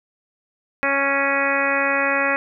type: harmonic tone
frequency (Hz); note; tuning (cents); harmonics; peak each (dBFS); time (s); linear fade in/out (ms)
277.2; C#4; 0; 1 / 2 / 3 / 4 / 5 / 6 / 7 / 8 / 9; -29 / -24 / -29 / -27 / -26 / -25 / -24 / -29 / -26; 0.83-2.36; 0
effects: none